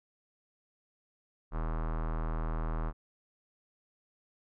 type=tone with low-pass filter; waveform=square; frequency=40 Hz; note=D#1; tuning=49 cents sharp; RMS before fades=-33 dBFS; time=1.51-2.93 s; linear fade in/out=50 ms; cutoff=1200 Hz; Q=2.8; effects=none